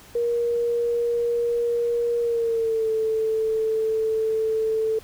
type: tone with pitch glide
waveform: sine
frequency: 472.6 to 441 Hz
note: A#4 to A4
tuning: +24 to +4 cents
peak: -20 dBFS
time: 0.15-4.99 s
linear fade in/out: 5 ms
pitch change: -120 cents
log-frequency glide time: 2.2-2.9 s
effects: pink hiss -48 dBFS RMS until 5.03 s